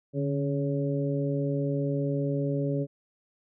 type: harmonic tone with a mistuned harmonic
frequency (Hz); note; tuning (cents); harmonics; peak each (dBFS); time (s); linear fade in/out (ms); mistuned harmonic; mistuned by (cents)
140; C#3; +18; 1 / 2 / 3 / 4; -28 / -31 / -33 / -34; 0.13-2.87; 50; 1; +61
effects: none